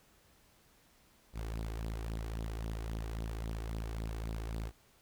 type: tone with flanger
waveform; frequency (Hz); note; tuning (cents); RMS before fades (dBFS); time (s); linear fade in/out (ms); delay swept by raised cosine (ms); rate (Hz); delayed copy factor
sawtooth; 55.2; A1; +6; -39; 1.33-4.72; 50; 0.21 to 2.71; 3.7; +0.6
effects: pink hiss -66 dBFS RMS until 5.01 s